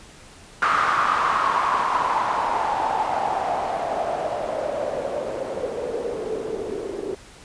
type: noise with low-pass filter sweep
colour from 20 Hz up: blue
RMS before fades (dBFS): -24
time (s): 0.62-7.15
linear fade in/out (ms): 2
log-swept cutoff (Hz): 1300 to 380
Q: 5.6
effects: pink hiss -46 dBFS RMS until 7.44 s + resampled to 22050 Hz